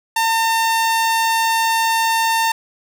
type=tone; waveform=sawtooth; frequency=905 Hz; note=A5; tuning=48 cents sharp; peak=-11 dBFS; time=0.16-2.52 s; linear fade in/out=5 ms; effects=none